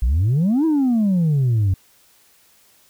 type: exponential two-way sweep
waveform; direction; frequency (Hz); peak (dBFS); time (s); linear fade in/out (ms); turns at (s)
sine; up then down; 53.5 to 330 to 90.8; -12; 0.02-1.74; 5; 0.65
effects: tanh soft clip ceiling -13 dBFS + white hiss -55 dBFS RMS until 2.89 s